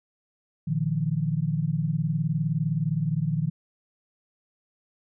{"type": "tone cluster", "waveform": "sine", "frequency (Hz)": [116.1, 151.7, 171.2], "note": ["A#2", "D#3", "F3"], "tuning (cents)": [-7, -44, -34], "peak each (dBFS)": [-32, -25, -28], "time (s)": [0.67, 3.5], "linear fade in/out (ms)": 10, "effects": []}